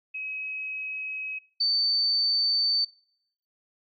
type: tone pair in turn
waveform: sine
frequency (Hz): 2549 / 4555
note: D#7 / C#8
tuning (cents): +41 / +46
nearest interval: minor seventh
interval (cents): 1005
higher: second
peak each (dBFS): -31 / -21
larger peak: second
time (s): 0.14-1.39 / 1.6-2.85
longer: neither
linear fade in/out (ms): 10
effects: noise-tail reverb RT60 0.7 s tail -23 dB re dry + MP3 32 kbps